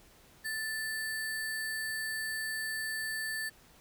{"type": "tone with sample-and-hold", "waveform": "sine", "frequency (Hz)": 1760, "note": "A6", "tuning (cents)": 0, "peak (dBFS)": -33, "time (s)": [0.44, 3.5], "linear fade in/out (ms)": 20, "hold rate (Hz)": 6300, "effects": ["pink hiss -60 dBFS RMS until 3.8 s"]}